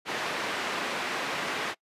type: band-pass noise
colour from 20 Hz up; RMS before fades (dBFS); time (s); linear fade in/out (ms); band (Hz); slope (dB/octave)
white; -32; 0.05-1.75; 50; 220 to 2300; 12
effects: noise-tail reverb RT60 0.1 s tail -23 dB re dry + resampled to 32000 Hz